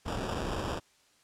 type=noise with sample-and-hold; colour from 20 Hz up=pink; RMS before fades=-34 dBFS; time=0.05-0.8 s; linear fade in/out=20 ms; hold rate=2100 Hz; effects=white hiss -65 dBFS RMS until 1.23 s + low-pass 8000 Hz 12 dB/octave